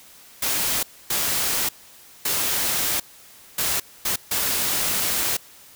white noise bursts at uneven times, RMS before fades -23 dBFS, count 6, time 0.42-0.83 / 1.1-1.69 / 2.25-3 / 3.58-3.8 / 4.05-4.16 / 4.31-5.37 s, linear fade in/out 5 ms, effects white hiss -48 dBFS RMS until 5.75 s

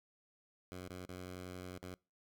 10% pulse tone with dropouts, 91.1 Hz, F#2, 26 cents flat, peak -37 dBFS, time 0.72-1.94 s, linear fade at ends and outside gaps 0 ms, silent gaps 0.882-0.9 / 1.053-1.091 / 1.781-1.829 s, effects noise-tail reverb RT60 0.3 s tail -25 dB re dry

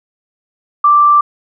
sine tone, 1174.7 Hz, D6, in tune, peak -5 dBFS, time 0.84-1.21 s, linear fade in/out 5 ms, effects none

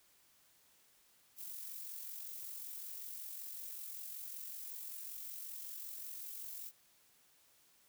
violet noise with amplitude modulation, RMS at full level -45 dBFS, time 1.36-6.72 s, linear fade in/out 50 ms, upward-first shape sine, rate 45.3 Hz, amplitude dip 40%, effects white hiss -69 dBFS RMS until 7.88 s

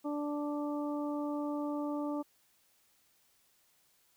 harmonic tone, 293.2 Hz, D4, 3 cents flat, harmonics 1 / 2 / 3 / 4, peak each -34 / -40 / -44 / -46 dBFS, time 0.04-2.23 s, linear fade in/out 20 ms, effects white hiss -70 dBFS RMS until 4.16 s

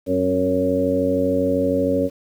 harmonic tone with a mistuned harmonic, 92.8 Hz, F#2, 6 cents sharp, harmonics 1 / 2 / 3 / 4 / 5 / 6, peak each -30 / -28 / -21 / -31 / -23 / -21 dBFS, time 0.06-2.1 s, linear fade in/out 50 ms, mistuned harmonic 3, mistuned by -38 cents, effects 8-bit

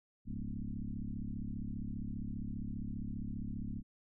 sine tone with frequency modulation, 110 Hz, A2, in tune, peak -37 dBFS, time 0.25-3.83 s, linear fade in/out 50 ms, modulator 35 Hz, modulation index 4.1, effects none

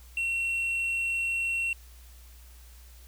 triangle tone with tanh clipping, 2723 Hz, F7, 44 cents flat, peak -27 dBFS, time 0.17-1.73 s, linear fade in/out 2 ms, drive 7 dB, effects added 60 Hz sine -48 dBFS peak until 3.07 s + white hiss -57 dBFS RMS until 3.07 s

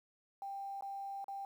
sine tone with dropouts, 790 Hz, G5, 13 cents sharp, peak -40 dBFS, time 0.42-1.45 s, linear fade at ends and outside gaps 1 ms, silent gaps 0.809-0.823 / 1.243-1.282 s, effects 11-bit

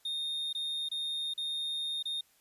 triangle tone with dropouts, 3675 Hz, A#7, 25 cents flat, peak -31 dBFS, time 0.05-2.21 s, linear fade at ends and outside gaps 5 ms, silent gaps 0.529-0.549 / 0.888-0.914 / 1.338-1.377 / 2.027-2.054 s, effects white hiss -67 dBFS RMS until 2.4 s + resampled to 32000 Hz

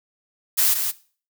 blue noise with echo, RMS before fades -18 dBFS, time 0.57-0.75 s, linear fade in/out 20 ms, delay 170 ms, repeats 1, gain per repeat -6 dB, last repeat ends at 0.92 s, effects noise-tail reverb RT60 0.4 s tail -18 dB re dry

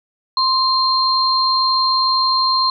sine tone pair together, 1046.5 / 4183 Hz, C6 / C8, 0 / -1 cents, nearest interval 2 octaves, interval 2399 cents, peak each -16 dBFS, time 0.37-2.7 s, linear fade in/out 2 ms, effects none

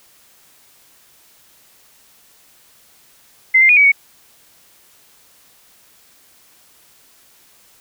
sine tone with pitch steps, 2068 / 2099 / 2454 / 2274 / 2231 Hz, C7 / C7 / D#7 / C#7 / C#7, -21 / +5 / -25 / +44 / +11 cents, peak -7 dBFS, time 3.54-3.92 s, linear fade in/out 10 ms, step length 76 ms, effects white hiss -51 dBFS RMS until 7.8 s

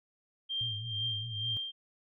sine tone with tremolo, 3177 Hz, G7, 23 cents sharp, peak -30 dBFS, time 0.49-1.72 s, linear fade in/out 20 ms, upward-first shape triangle, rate 2.2 Hz, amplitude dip 80%
sine tone with vibrato, 110.2 Hz, A2, 3 cents sharp, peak -38 dBFS, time 0.61-1.57 s, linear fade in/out 0 ms, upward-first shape sine, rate 4.9 Hz, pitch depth 120 cents each way
effects none

